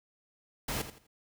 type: noise with echo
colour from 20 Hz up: pink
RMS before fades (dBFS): -34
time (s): 0.68-0.82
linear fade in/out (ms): 5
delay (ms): 83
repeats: 3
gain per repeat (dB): -11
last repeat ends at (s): 1.069
effects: none